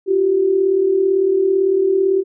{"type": "tone pair together", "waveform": "sine", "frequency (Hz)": [347.9, 385.8], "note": ["F4", "G4"], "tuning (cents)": [-7, -28], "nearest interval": "major second", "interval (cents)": 179, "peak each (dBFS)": [-20, -13], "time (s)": [0.06, 2.24], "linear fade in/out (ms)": 50, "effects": []}